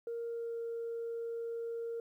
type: tone with pitch glide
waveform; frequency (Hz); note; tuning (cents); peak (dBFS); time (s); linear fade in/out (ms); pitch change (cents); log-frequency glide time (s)
sine; 466.2 to 463.2; A#4 to A#4; 0 to -11; -35; 0.07-2; 2; -11; 0.27-0.59
effects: tanh soft clip ceiling -33 dBFS + 12-bit